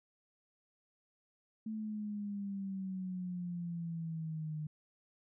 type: exponential sweep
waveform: sine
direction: down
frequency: 220 to 151.8 Hz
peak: -37 dBFS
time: 1.66-4.67 s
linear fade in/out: 5 ms
effects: none